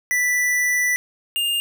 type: tone pair in turn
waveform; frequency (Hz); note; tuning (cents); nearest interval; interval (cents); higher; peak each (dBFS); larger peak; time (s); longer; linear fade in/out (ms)
square; 1975.5 / 2814; B6 / F7; 0 / +12; tritone; 612; second; -18 / -20; first; 0.11-0.96 / 1.36-1.6; first; 0
effects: none